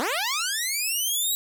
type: linear sweep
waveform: 10% pulse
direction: up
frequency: 220 to 3904 Hz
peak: -16 dBFS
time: 0-1.35 s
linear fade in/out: 0 ms
effects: none